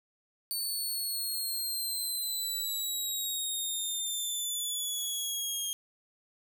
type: exponential sweep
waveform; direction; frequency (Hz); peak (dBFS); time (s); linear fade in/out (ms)
15% pulse; down; 4517 to 3228; -25; 0.51-5.73; 0
effects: none